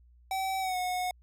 square tone with pitch glide, 766 to 729.3 Hz, G5 to F#5, -40 to -25 cents, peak -30 dBFS, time 0.31-1.11 s, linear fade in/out 2 ms, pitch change -85 cents, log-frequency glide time 0.6-0.77 s, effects added 60 Hz sine -56 dBFS peak until 1.22 s

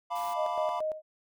triangle chord, B half-diminished seventh, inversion second, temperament equal, 698.5 / 880 / 987.8 / 1174.7 Hz, F5 / A5 / B5 / D6, 0 / 0 / 0 / 0 cents, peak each -32 / -38 / -32 / -37 dBFS, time 0.1-0.81 s, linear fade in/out 20 ms
white noise, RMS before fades -48 dBFS, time 0.15-0.34 s, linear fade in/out 10 ms
sine tone with tremolo, 622.3 Hz, D#5, in tune, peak -28 dBFS, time 0.35-1.02 s, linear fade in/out 50 ms, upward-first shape square, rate 4.4 Hz, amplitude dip 70%
effects none

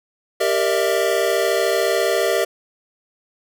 square chord, E half-diminished seventh, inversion first, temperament equal with one note detuned, 392 / 466.2 / 599.3 / 659.3 Hz, G4 / Bb4 / D5 / E5, 0 / 0 / +35 / 0 cents, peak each -23 dBFS, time 0.4-2.45 s, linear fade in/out 10 ms, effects none

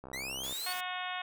click train, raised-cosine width 1 ms, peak -31 dBFS, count 33, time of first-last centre 0.04-0.526 s, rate 65.9 Hz
sawtooth linear sweep, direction up, 1905 to 4534 Hz, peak -34 dBFS, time 0.13-0.73 s, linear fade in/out 5 ms
white high-pass noise, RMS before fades -44 dBFS, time 0.43-0.81 s, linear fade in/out 10 ms, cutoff 280 Hz, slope 12 dB/octave
harmonic tone, 364.5 Hz, F#4, 26 cents flat, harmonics 2 / 3 / 4 / 5 / 6 / 7 / 8 / 9 / 10, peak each -40 / -42 / -43 / -44 / -45 / -45 / -46 / -47 / -47 dBFS, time 0.66-1.22 s, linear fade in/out 5 ms
effects none

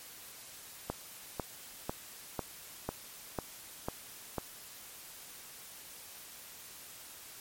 click train, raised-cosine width 1 ms, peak -19 dBFS, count 8, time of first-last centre 0.9-4.383 s, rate 2.01 Hz, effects white hiss -50 dBFS RMS until 7.4 s + MP3 64 kbps

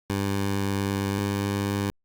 15% pulse tone pair in turn, 99 / 100.21 Hz, G2 / G2, +18 / +39 cents, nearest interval unison, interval 21 cents, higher second, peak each -18 dBFS, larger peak neither, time 0.1-1.19 / 1.19-1.9 s, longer first, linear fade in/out 0 ms, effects Opus 48 kbps

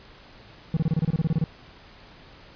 triangle tone bursts, 160 Hz, D#3, 49 cents sharp, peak -17 dBFS, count 13, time 0.74-1.441 s, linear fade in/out 2 ms, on 29 ms, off 27 ms, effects pink hiss -49 dBFS RMS until 2.55 s + resampled to 11025 Hz

